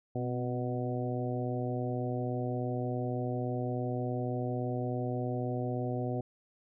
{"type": "harmonic tone with a mistuned harmonic", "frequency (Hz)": 123.47, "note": "B2", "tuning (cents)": 0, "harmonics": [1, 2, 3, 4, 5, 6], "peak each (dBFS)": [-34, -37, -39, -40, -41, -42], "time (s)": [0.15, 6.21], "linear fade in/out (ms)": 5, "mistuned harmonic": 2, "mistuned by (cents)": 42, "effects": []}